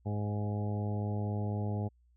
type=harmonic tone with a mistuned harmonic; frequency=104 Hz; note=G#2; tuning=3 cents sharp; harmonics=1 / 2 / 3 / 4 / 5 / 6 / 7 / 8; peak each=-32 / -38 / -45 / -44 / -47 / -48 / -48 / -48 dBFS; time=0.05-1.89 s; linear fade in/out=20 ms; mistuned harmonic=6; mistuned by=+17 cents; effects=added 60 Hz sine -63 dBFS peak until 2.16 s